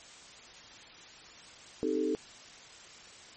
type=chord; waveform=sine; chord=A half-diminished seventh; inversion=first; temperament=equal; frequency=261.6 / 311.1 / 392 / 440 Hz; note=C4 / Eb4 / G4 / A4; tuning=0 / 0 / 0 / 0 cents; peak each=-36 / -32 / -35 / -32 dBFS; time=1.83-2.15 s; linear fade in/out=0 ms; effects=white hiss -51 dBFS RMS until 3.36 s + MP3 32 kbps